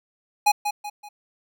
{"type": "tone with echo", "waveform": "square", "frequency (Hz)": 830.6, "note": "G#5", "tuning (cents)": 0, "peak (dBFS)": -15, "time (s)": [0.46, 0.52], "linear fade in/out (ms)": 10, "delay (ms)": 190, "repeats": 3, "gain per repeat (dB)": -8, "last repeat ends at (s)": 1.09, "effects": []}